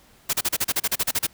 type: noise bursts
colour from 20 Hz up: white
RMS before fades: -22 dBFS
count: 13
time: 0.29-1.269 s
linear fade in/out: 10 ms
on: 43 ms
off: 35 ms
effects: pink hiss -55 dBFS RMS until 1.33 s